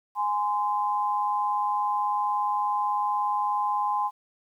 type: tone pair together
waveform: sine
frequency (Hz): 830.6 / 1032.9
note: G#5 / C6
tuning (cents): 0 / -23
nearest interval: major third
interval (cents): 377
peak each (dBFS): -26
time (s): 0.15-4.11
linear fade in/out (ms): 50
effects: 10-bit